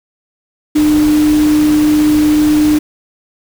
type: tone in noise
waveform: sine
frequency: 302 Hz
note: D4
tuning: 48 cents sharp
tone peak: -7 dBFS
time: 0.75-2.79 s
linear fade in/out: 10 ms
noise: pink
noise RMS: -23 dBFS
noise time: 0.75-2.79 s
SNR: +13 dB
effects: none